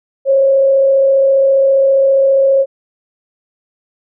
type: tone with frequency modulation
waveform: sine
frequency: 543 Hz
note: C#5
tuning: 36 cents flat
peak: -7 dBFS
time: 0.25-2.66 s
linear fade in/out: 50 ms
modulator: 34.9 Hz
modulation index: 0.26
effects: none